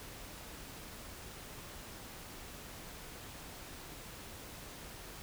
silence, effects pink hiss -49 dBFS RMS until 5.22 s

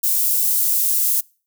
white high-pass noise, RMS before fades -18 dBFS, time 0.03-1.21 s, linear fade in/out 10 ms, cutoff 10000 Hz, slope 12 dB/octave, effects noise-tail reverb RT60 0.4 s tail -26 dB re dry

